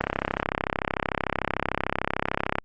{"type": "click train", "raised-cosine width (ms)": 0.5, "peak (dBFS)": -8, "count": 87, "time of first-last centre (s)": [0.01, 2.585], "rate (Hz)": 33.4, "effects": ["Opus 24 kbps"]}